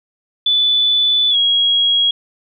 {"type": "tone with pitch glide", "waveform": "sine", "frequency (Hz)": [3482, 3300], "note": ["A7", "G#7"], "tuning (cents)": [-19, -12], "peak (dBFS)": -11, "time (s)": [0.46, 2.11], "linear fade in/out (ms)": 5, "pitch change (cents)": -93, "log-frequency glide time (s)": [1.3, 1.36], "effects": []}